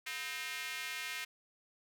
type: tone with high-pass filter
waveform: square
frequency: 142.2 Hz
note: C#3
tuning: 45 cents sharp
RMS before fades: -41 dBFS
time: 0.06-1.25 s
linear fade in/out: 10 ms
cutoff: 2100 Hz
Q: 2.1
effects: none